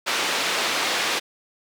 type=band-pass noise; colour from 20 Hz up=white; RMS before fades=-24 dBFS; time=0.06-1.2 s; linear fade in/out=20 ms; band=310 to 3800 Hz; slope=12 dB/octave; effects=none